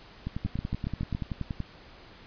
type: two click trains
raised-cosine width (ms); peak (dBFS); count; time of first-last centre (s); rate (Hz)
5; -19 / -18; 15 / 6; 0.27-1.603 / 0.45-1.149; 10.5 / 7.15
effects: pink hiss -51 dBFS RMS until 2.26 s + resampled to 11025 Hz